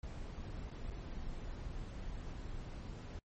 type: noise with dropouts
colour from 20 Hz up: brown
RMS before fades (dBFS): -44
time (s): 0.03-3.19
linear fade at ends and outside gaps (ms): 2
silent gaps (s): 0.707-0.712 / 0.902-0.907
effects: noise-tail reverb RT60 0.1 s tail -26 dB re dry + MP3 32 kbps